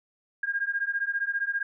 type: beating tone pair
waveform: sine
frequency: 1611 / 1626 Hz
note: G6 / G#6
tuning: +47 / -37 cents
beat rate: 15 Hz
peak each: -29 dBFS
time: 0.43-1.63 s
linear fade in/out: 5 ms
effects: none